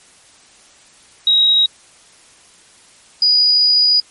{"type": "tone pair in turn", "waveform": "sine", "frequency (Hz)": [3814, 4917], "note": ["A#7", "D#8"], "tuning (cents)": [39, -21], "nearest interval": "major third", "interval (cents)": 440, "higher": "second", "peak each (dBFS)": -9, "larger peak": "neither", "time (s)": [[1.27, 1.66], [3.22, 4]], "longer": "second", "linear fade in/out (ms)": 2, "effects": ["white hiss -47 dBFS RMS until 4.1 s", "MP3 48 kbps"]}